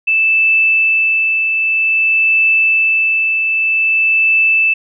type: tone with tremolo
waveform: sine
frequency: 2637 Hz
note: E7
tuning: in tune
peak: -8 dBFS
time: 0.07-4.74 s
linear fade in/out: 10 ms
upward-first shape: triangle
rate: 0.52 Hz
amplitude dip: 40%
effects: none